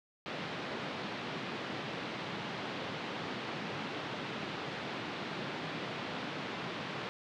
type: band-pass noise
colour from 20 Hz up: pink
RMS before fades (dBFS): -40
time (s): 0.26-7.09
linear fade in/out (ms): 0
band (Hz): 140 to 3900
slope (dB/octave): 24
effects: none